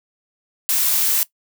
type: noise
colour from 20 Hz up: blue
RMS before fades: -18 dBFS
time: 0.69-1.23 s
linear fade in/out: 0 ms
effects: noise-tail reverb RT60 0.1 s tail -18 dB re dry